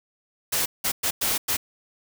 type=noise bursts at uneven times; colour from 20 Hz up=white; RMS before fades=-24 dBFS; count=5; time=0.52-0.66 / 0.84-0.92 / 1.03-1.11 / 1.21-1.38 / 1.48-1.57 s; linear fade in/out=10 ms; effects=none